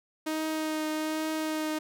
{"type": "tone with vibrato", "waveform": "sawtooth", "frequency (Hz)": 312, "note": "D#4", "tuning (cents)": 5, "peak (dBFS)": -25, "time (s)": [0.26, 1.79], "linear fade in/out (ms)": 10, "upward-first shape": "triangle", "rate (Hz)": 1.2, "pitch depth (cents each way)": 16, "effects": []}